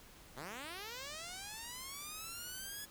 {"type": "linear sweep", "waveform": "5% pulse", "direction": "up", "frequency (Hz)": [116.54, 1705], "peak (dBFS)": -33, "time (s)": [0.36, 2.86], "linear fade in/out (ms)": 20, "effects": ["pink hiss -58 dBFS RMS until 2.9 s"]}